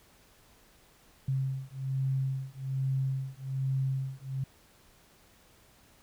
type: beating tone pair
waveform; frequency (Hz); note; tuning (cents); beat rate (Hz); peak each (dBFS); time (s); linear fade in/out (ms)
sine; 133 / 134.2; C3 / C3; +29 / +44; 1.2; -32 / -32; 1.28-4.44; 5
effects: pink hiss -61 dBFS RMS until 6.02 s